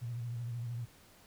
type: tone with vibrato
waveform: sine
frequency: 119 Hz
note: A#2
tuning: 36 cents sharp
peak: -36 dBFS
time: 0.01-0.86 s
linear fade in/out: 20 ms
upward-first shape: sine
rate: 13 Hz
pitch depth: 53 cents each way
effects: pink hiss -61 dBFS RMS until 1.26 s